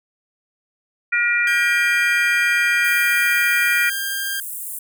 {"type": "harmonic tone", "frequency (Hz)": 477.5, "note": "A#4", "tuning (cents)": 42, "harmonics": [3, 4, 5], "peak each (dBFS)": [-20, -20, -20], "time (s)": [1.12, 3.9], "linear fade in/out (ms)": 10}
{"type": "tone", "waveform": "sawtooth", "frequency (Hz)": 1600, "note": "G6", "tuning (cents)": 35, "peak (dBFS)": -20, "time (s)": [1.47, 4.4], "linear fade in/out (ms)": 2}
{"type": "high-pass noise", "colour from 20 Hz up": "pink", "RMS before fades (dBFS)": -30, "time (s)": [2.84, 4.79], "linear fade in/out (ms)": 5, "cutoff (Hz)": 8400, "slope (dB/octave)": 48}
{"effects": []}